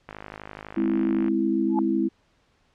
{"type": "click train", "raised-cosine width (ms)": 0.5, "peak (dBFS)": -22, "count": 63, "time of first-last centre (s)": [0.09, 1.282], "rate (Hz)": 52}
{"type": "chord", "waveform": "sine", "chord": "Ab augmented", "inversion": "none", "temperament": "equal", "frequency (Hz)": [207.7, 261.6, 329.6], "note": ["Ab3", "C4", "E4"], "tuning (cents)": [0, 0, 0], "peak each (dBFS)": [-26, -26, -23], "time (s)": [0.76, 2.09], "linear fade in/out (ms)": 20}
{"type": "tone with exponential growth", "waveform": "sine", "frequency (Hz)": 855, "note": "A5", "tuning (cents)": -50, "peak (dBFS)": -20, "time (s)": [1.69, 1.79], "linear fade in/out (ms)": 1, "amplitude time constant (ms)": 21}
{"effects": ["pink hiss -65 dBFS RMS until 2.74 s", "low-pass 5000 Hz 12 dB/octave"]}